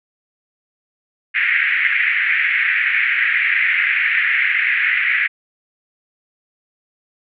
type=band-pass noise; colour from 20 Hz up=white; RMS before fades=-17 dBFS; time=1.34-5.28 s; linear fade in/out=20 ms; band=1700 to 2300 Hz; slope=48 dB/octave; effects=none